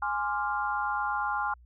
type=chord; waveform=sine; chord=D half-diminished seventh; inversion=second; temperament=equal; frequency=830.6 / 1046.5 / 1174.7 / 1396.9 Hz; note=Ab5 / C6 / D6 / F6; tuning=0 / 0 / 0 / 0 cents; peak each=-31 / -33 / -37 / -32 dBFS; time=0.02-1.54 s; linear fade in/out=5 ms; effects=added 60 Hz sine -52 dBFS peak until 1.65 s